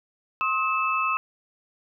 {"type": "tone cluster", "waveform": "sine", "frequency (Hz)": [1065, 1274, 2626], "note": ["C6", "D#6", "E7"], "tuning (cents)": [30, 41, -7], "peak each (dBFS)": [-27, -25, -27], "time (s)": [0.41, 1.17], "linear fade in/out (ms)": 0, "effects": []}